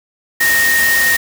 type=tone in noise; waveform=sine; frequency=1855 Hz; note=A#6; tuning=9 cents flat; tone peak=-11 dBFS; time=0.4-1.17 s; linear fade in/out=10 ms; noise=white; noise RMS=-18 dBFS; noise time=0.4-1.17 s; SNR=+4 dB; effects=none